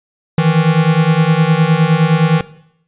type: beating tone pair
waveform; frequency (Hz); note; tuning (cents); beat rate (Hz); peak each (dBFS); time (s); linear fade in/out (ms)
square; 155.56 / 165.26; D#3 / E3; 0 / +5; 9.7; -13; 0.38-2.41; 2
effects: noise-tail reverb RT60 0.7 s tail -17 dB re dry + resampled to 8000 Hz